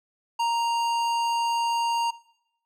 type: tone with tanh clipping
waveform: sine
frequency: 932.3 Hz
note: A#5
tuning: in tune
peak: -24 dBFS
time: 0.39-2.11 s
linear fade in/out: 10 ms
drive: 16 dB
effects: noise-tail reverb RT60 0.8 s tail -20 dB re dry